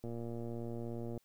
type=click train; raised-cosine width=2 ms; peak=-30 dBFS; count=134; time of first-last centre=0.04-1.177 s; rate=117 Hz; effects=white hiss -74 dBFS RMS until 1.24 s